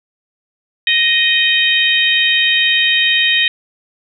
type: harmonic tone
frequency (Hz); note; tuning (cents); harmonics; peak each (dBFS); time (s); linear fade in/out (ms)
622.3; D#5; 0; 3 / 4 / 5 / 6; -16 / -16 / -16 / -16; 0.87-3.48; 2
effects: none